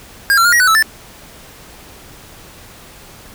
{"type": "tone with pitch steps", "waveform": "square", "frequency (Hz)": [1618, 1362, 1424, 1899, 1493, 1312, 1765], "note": ["G#6", "F6", "F6", "A#6", "F#6", "E6", "A6"], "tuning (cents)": [-46, -44, 33, 32, 15, -9, 5], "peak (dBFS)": -9, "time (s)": [0.3, 0.825], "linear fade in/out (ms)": 0, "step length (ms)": 75, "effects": ["pink hiss -39 dBFS RMS until 3.34 s"]}